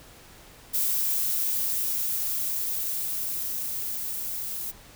violet noise with level ramp, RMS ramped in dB -25 to -33 dBFS, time 0.73-4.72 s, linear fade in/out 20 ms, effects pink hiss -50 dBFS RMS until 4.95 s

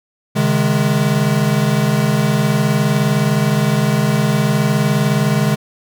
square tone cluster, 134.6 / 154.1 / 208.4 Hz, C3 / D#3 / G#3, +49 / -16 / +6 cents, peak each -18 dBFS, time 0.35-5.56 s, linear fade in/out 20 ms, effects none

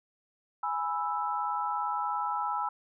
sine chord, E major, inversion first, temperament equal, 830.6 / 987.8 / 1318.5 Hz, G#5 / B5 / E6, 0 / 0 / 0 cents, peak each -33 dBFS, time 0.63-2.69 s, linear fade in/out 5 ms, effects none

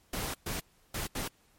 pink noise bursts at uneven times, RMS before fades -35 dBFS, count 4, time 0.13-0.34 / 0.46-0.6 / 0.94-1.07 / 1.15-1.28 s, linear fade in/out 5 ms, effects pink hiss -66 dBFS RMS until 1.58 s + MP3 64 kbps

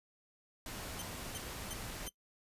pink noise, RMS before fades -44 dBFS, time 0.66-2.08 s, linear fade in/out 2 ms
10% pulse tone bursts, 3092 Hz, G7, 24 cents flat, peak -33 dBFS, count 4, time 0.99-2.092 s, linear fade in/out 2 ms, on 28 ms, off 330 ms
effects noise-tail reverb RT60 0.1 s tail -20 dB re dry + resampled to 32000 Hz

